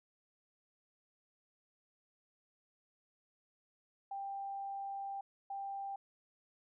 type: tone bursts at uneven times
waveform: sine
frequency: 790 Hz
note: G5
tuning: 13 cents sharp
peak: -39 dBFS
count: 2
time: 4.11-5.21 / 5.5-5.96 s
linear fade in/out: 5 ms
effects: none